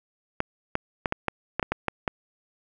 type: clicks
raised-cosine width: 0.5 ms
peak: -9 dBFS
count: 10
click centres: 0.404 / 0.754 / 1.058 / 1.124 / 1.283 / 1.596 / 1.628 / 1.72 / 1.883 / 2.078 s
effects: none